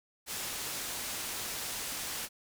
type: low-pass noise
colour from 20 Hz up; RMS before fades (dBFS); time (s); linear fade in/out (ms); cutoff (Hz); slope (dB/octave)
white; -38; 0.26-2.29; 50; 12000; 12
effects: none